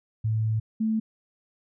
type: tone pair in turn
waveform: sine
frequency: 110 / 220 Hz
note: A2 / A3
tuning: 0 / 0 cents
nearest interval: octave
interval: 1200 cents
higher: second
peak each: -22 dBFS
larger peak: neither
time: 0.24-0.6 / 0.8-1 s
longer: first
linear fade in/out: 10 ms
effects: none